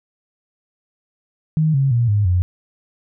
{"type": "tone with pitch steps", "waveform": "sine", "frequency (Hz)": [156.7, 136.42, 118.76, 103.38, 90], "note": ["D#3", "C#3", "A#2", "G#2", "F#2"], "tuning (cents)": [13, -27, 33, -7, -47], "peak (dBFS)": -13, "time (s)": [1.57, 2.42], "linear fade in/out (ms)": 0, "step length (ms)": 170, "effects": []}